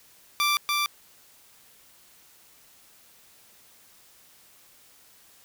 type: tone with echo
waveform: 15% pulse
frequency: 1174.7 Hz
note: D6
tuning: in tune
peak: -15 dBFS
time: 0.4-0.57 s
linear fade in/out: 0 ms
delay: 290 ms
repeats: 1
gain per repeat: -2 dB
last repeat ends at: 0.86 s
effects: white hiss -56 dBFS RMS until 5.44 s